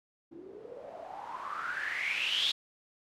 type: noise with low-pass filter sweep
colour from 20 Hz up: blue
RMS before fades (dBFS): -36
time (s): 0.31-2.52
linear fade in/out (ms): 10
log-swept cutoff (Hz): 310 to 3700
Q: 9.6
effects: none